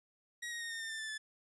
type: tone with pitch steps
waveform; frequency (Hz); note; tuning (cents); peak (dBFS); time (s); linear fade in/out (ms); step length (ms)
sawtooth; 1900 / 1876 / 1852.3 / 1828.9 / 1805.8 / 1783 / 1760.5 / 1738.3; A#6 / A#6 / A#6 / A#6 / A6 / A6 / A6 / A6; +33 / +11 / -12 / -34 / +44 / +22 / 0 / -21; -36; 0.42-1.18; 10; 95
effects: resampled to 24000 Hz